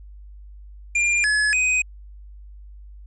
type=tone with pitch steps; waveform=square; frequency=2397 / 1702 / 2506 Hz; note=D7 / G#6 / D#7; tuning=+35 / +42 / +12 cents; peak=-18 dBFS; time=0.95-1.82 s; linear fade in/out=5 ms; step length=290 ms; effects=added 50 Hz sine -39 dBFS peak until 3.06 s + resampled to 24000 Hz